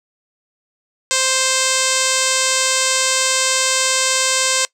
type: tone with low-pass filter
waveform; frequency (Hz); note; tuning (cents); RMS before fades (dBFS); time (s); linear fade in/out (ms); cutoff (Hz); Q
5% pulse; 523.3; C5; 0; -17; 1.11-4.65; 0; 8400; 3.6
effects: noise-tail reverb RT60 0.1 s tail -21 dB re dry